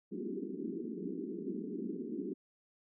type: band-pass noise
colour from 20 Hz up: white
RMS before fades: -40 dBFS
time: 0.11-2.34 s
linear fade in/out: 20 ms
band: 180 to 410 Hz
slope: 96 dB/octave
effects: none